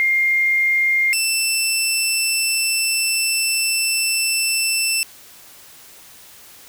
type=tone pair in turn; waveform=sine / 15% pulse; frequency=2117 / 2667 Hz; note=C7 / E7; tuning=+20 / +20 cents; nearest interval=major third; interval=400 cents; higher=second; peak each=-14 / -10 dBFS; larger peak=second; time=0-1.13 / 1.13-5.03 s; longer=second; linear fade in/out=0 ms; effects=white hiss -44 dBFS RMS until 6.68 s